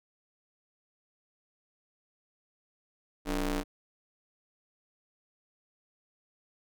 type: ring-modulated tone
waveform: sawtooth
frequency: 159 Hz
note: D#3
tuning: 38 cents sharp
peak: -22 dBFS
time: 3.25-3.64 s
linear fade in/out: 50 ms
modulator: 128 Hz
effects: none